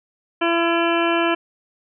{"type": "harmonic tone", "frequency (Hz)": 337.3, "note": "E4", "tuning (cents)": 40, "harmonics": [1, 2, 3, 4, 5, 7, 8, 9], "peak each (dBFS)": [-20, -23, -25, -26, -27, -28, -29, -30], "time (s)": [0.41, 1.35], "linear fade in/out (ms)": 10, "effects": []}